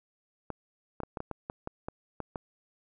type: clicks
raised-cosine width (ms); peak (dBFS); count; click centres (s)
1; -21; 11; 0.503 / 1.003 / 1.034 / 1.172 / 1.204 / 1.313 / 1.499 / 1.674 / 1.885 / 2.203 / 2.358
effects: none